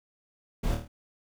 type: noise with echo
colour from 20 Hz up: brown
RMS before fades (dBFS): -29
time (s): 0.63-0.75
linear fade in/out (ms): 10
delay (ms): 26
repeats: 5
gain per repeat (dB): -4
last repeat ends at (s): 0.88
effects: none